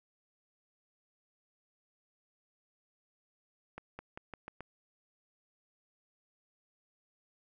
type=accelerating click train; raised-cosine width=0.5 ms; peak=-28 dBFS; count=6; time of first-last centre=3.78-4.606 s; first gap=210 ms; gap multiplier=0.88; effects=none